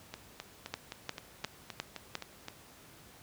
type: two click trains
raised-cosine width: 0.2 ms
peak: -23 / -17 dBFS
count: 10 / 5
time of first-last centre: 0.14-2.484 / 0.74-2.153 s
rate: 3.84 / 2.83 Hz
effects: pink hiss -56 dBFS RMS until 3.22 s + high-pass 60 Hz 12 dB/octave